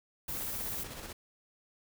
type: noise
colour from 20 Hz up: violet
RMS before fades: -38 dBFS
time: 0.28-0.84 s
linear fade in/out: 10 ms
type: noise with tremolo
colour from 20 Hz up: pink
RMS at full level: -43 dBFS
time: 0.28-1.13 s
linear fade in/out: 5 ms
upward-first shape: square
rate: 16 Hz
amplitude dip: 35%
effects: none